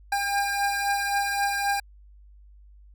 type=beating tone pair; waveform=25% pulse; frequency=802 / 805.8 Hz; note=G5 / G5; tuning=+39 / +48 cents; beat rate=3.8 Hz; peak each=-21 / -26 dBFS; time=0.12-1.8 s; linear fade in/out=5 ms; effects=added 50 Hz sine -48 dBFS peak until 2.94 s